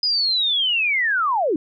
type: linear sweep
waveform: sine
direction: down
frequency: 5010 to 272.6 Hz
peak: -17 dBFS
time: 0.03-1.56 s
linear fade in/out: 2 ms
effects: none